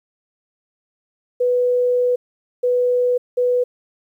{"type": "tone bursts at uneven times", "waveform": "sine", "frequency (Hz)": 493.9, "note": "B4", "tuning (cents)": 0, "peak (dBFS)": -14, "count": 3, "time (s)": [[1.4, 2.16], [2.63, 3.18], [3.37, 3.64]], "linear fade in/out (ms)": 10, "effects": ["9-bit"]}